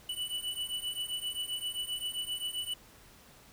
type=beating tone pair; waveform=square; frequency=2960 / 2967.6 Hz; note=F#7 / F#7; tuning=0 / +4 cents; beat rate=7.6 Hz; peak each=-39 / -37 dBFS; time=0.09-2.74 s; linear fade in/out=5 ms; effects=pink hiss -57 dBFS RMS until 3.52 s